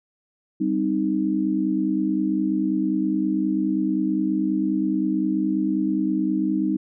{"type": "chord", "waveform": "sine", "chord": "C minor", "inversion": "second", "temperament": "equal", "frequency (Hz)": [196, 261.6, 311.1], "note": ["G3", "C4", "Eb4"], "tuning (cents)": [0, 0, 0], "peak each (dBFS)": [-25, -26, -22], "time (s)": [0.6, 6.77], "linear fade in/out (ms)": 10, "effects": []}